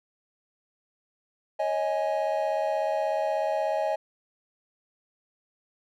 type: chord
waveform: triangle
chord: C# suspended second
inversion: none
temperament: equal with one note detuned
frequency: 554.4 / 630.9 / 830.6 Hz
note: C#5 / D#5 / G#5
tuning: 0 / +24 / 0 cents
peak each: -29 / -25 / -28 dBFS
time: 1.59-3.96 s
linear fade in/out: 10 ms
effects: none